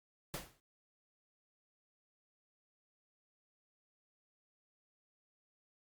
pink noise with exponential decay, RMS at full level -39 dBFS, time 0.34-0.6 s, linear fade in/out 0 ms, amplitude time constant 55 ms, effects Opus 48 kbps

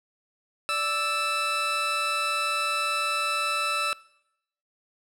20% pulse tone pair together, 587.3 / 1320 Hz, D5 / E6, 0 / +2 cents, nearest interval octave + major second, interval 1402 cents, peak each -29 / -20 dBFS, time 0.69-3.93 s, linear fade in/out 0 ms, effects noise-tail reverb RT60 0.8 s tail -22 dB re dry + low-pass 10000 Hz 12 dB/octave

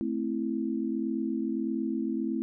sine chord, A minor, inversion none, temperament equal, 220 / 261.6 / 329.6 Hz, A3 / C4 / E4, 0 / 0 / 0 cents, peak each -32 dBFS, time 0.01-2.42 s, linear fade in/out 0 ms, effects none

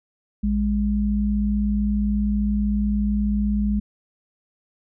sine tone pair together, 57.67 / 206.1 Hz, A#1 / G#3, -18 / -13 cents, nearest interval octave + minor seventh, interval 2205 cents, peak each -23 / -20 dBFS, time 0.43-3.8 s, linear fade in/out 10 ms, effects none

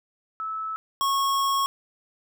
sine / square tone pair in turn, 1305 / 1097.4 Hz, E6 / C#6, -18 / -18 cents, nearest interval minor third, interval 300 cents, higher first, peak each -28 / -22 dBFS, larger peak second, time 0.4-0.76 / 1.01-1.66 s, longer second, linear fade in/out 0 ms, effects none

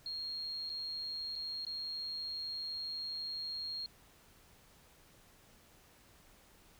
sine tone with dropouts, 4252 Hz, C8, 27 cents sharp, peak -38 dBFS, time 0.06-3.86 s, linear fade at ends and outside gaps 1 ms, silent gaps 0.694-0.699 / 1.355-1.36 / 1.65-1.667 s, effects pink hiss -63 dBFS RMS until 6.79 s

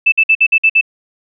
sine tone bursts, 2637 Hz, E7, in tune, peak -6 dBFS, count 7, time 0.06-0.812 s, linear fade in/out 10 ms, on 62 ms, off 53 ms, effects none

